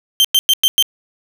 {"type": "tone bursts", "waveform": "40% pulse", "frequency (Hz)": 3136, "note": "G7", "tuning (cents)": 0, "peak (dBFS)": -8, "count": 5, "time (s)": [0.2, 0.825], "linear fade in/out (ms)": 0, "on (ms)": 45, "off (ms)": 100, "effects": []}